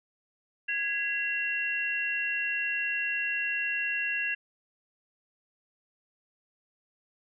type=tone cluster; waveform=sine; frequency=1659 / 2018 / 2735 Hz; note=G#6 / B6 / F7; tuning=-2 / +37 / -37 cents; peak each=-31 / -39 / -30 dBFS; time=0.68-4.35 s; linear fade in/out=10 ms; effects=none